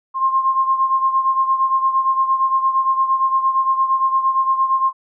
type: beating tone pair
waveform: sine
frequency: 1060 / 1068.7 Hz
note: C6 / C6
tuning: +22 / +36 cents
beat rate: 8.7 Hz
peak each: -15 / -21 dBFS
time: 0.14-4.93 s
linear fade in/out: 50 ms
effects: none